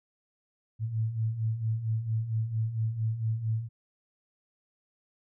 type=beating tone pair; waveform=sine; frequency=108.4 / 112.8 Hz; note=A2 / A2; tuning=-25 / +44 cents; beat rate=4.4 Hz; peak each=-34 / -28 dBFS; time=0.79-3.69 s; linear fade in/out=50 ms; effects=none